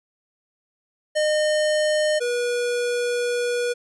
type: tone pair in turn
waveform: square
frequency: 610 / 484.2 Hz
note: D#5 / B4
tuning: -34 / -34 cents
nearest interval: major third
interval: 400 cents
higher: first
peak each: -19 / -22 dBFS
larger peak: first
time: 1.15-2.2 / 2.2-3.74 s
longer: second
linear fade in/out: 20 ms
effects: resampled to 24000 Hz